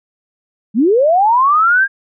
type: linear sweep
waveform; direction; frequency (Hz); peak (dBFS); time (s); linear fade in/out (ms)
sine; up; 193.3 to 1633; -8; 0.74-1.88; 50
effects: none